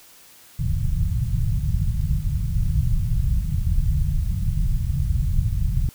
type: low-pass noise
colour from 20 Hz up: pink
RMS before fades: -21 dBFS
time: 0.59-5.89 s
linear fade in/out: 2 ms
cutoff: 160 Hz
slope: 48 dB/octave
effects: white hiss -49 dBFS RMS until 5.94 s